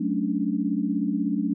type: chord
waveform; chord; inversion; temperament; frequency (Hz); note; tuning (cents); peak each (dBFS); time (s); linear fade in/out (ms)
sine; D major seventh; first; equal with one note detuned; 185 / 217.1 / 277.2 / 293.7; F#3 / A3 / C#4 / D4; 0 / -23 / 0 / 0; -29 / -27 / -28 / -28; 0-1.54; 10
effects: none